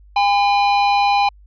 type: tone pair together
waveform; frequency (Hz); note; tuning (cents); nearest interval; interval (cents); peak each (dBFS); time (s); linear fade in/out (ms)
square; 810 / 1010.2; G#5 / B5; -43 / +39; major third; 382; -14 / -23; 0.16-1.29; 5
effects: added 50 Hz sine -43 dBFS peak until 1.46 s + resampled to 11025 Hz